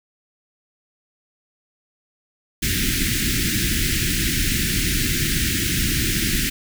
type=band-stop noise; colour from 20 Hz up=pink; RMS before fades=-21 dBFS; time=2.62-6.5 s; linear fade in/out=10 ms; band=350 to 1600 Hz; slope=48 dB/octave; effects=none